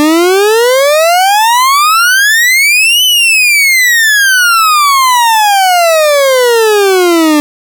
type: exponential two-way sweep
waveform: 40% pulse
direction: up then down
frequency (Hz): 293.7 to 3054 to 293.7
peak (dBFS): -4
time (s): 0-7.4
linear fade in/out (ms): 0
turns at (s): 3.04
effects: none